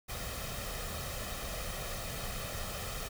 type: noise with comb filter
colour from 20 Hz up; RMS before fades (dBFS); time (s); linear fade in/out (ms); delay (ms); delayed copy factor
pink; -39; 0.08-3.09; 20; 1.6; +0.6
effects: none